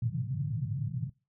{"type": "band-pass noise", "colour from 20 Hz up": "pink", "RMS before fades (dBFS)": -33, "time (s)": [0.02, 1.1], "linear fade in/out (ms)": 5, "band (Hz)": [110, 150], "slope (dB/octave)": 48, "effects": ["noise-tail reverb RT60 0.3 s tail -22 dB re dry"]}